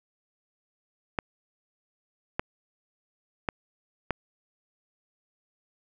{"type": "clicks", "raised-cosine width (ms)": 0.5, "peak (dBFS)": -11, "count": 4, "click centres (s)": [1.188, 2.395, 3.488, 4.107], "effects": []}